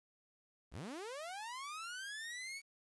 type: linear sweep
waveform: sawtooth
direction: up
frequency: 31.45 to 2263 Hz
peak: -40 dBFS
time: 0.71-2.62 s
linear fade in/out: 50 ms
effects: resampled to 24000 Hz + 11-bit